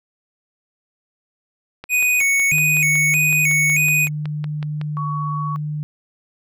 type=click train; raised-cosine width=0.3 ms; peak=-17 dBFS; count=17; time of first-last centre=1.84-4.814 s; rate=5.38 Hz
type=tone with vibrato; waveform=square; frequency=2349 Hz; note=D7; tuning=in tune; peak=-15 dBFS; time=1.89-4.09 s; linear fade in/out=50 ms; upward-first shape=square; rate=1.6 Hz; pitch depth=99 cents each way
type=tone with pitch glide; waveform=sine; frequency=152.2 to 150.28 Hz; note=D#3 to D3; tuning=-38 to +40 cents; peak=-22 dBFS; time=2.52-5.83 s; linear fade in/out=0 ms; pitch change=-22 cents; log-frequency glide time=3.65-3.88 s
type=tone; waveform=sine; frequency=1121 Hz; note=C#6; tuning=19 cents sharp; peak=-24 dBFS; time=4.97-5.56 s; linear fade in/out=0 ms
effects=none